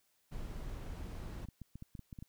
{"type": "noise", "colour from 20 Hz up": "brown", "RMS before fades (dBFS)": -43, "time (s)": [0.31, 1.46], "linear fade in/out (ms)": 20}
{"type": "clicks", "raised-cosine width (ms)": 5, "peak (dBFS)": -34, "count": 10, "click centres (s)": [1.45, 1.487, 1.617, 1.756, 1.824, 1.952, 1.993, 2.128, 2.188, 2.225]}
{"effects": ["white hiss -75 dBFS RMS until 2.28 s"]}